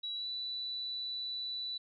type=tone with pitch glide; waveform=sine; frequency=3899 to 3965 Hz; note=B7 to B7; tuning=-23 to +6 cents; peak=-36 dBFS; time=0.03-1.78 s; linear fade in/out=10 ms; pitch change=+29 cents; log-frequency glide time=0.14-0.27 s; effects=none